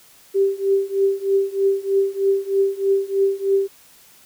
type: tone with tremolo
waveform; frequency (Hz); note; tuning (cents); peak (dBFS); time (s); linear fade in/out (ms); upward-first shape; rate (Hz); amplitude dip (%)
sine; 392; G4; 0; -12; 0.34-3.68; 20; triangle; 3.2; 95
effects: white hiss -50 dBFS RMS until 4.25 s